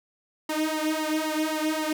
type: tone with flanger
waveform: sawtooth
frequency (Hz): 311.1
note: D#4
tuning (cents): 0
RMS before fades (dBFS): -27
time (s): 0.49-1.93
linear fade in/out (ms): 5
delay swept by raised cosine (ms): 0.99 to 2.89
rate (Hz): 3.8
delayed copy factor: +0.8
effects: none